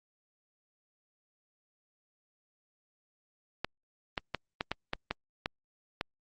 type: clicks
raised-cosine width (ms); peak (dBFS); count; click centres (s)
0.3; -15; 9; 3.646 / 4.178 / 4.347 / 4.609 / 4.716 / 4.934 / 5.11 / 5.459 / 6.011
effects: Opus 48 kbps